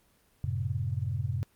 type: chord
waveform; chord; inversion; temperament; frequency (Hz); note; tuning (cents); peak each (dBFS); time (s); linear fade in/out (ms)
sine; F# diminished; none; just; 92.5 / 111 / 133.2; F#2 / A2 / C3; 0 / +16 / +31; -33; 0.44-1.43; 0
effects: pink hiss -66 dBFS RMS until 1.55 s + Opus 24 kbps